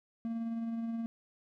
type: tone with tremolo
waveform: triangle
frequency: 229.1 Hz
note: A#3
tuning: 30 cents flat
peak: -30 dBFS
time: 0.25-1.06 s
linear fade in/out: 0 ms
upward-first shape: triangle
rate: 19 Hz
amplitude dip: 35%
effects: none